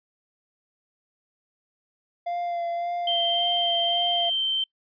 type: tone with vibrato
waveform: triangle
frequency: 692 Hz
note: F5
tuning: 16 cents flat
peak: -24 dBFS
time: 2.26-4.3 s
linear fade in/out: 10 ms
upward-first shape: sine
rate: 1.8 Hz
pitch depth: 19 cents each way
type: tone with pitch glide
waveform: sine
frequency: 3139 to 3114 Hz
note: G7 to G7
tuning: +2 to -12 cents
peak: -22 dBFS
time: 3.07-4.64 s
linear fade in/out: 5 ms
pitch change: -14 cents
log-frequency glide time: 4.24-4.45 s
effects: noise-tail reverb RT60 0.1 s tail -25 dB re dry + resampled to 11025 Hz